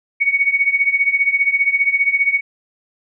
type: tone with tremolo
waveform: sine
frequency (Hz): 2232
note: C#7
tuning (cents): +11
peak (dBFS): -9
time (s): 0.2-2.41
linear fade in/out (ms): 20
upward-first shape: triangle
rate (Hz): 15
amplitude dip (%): 90
effects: none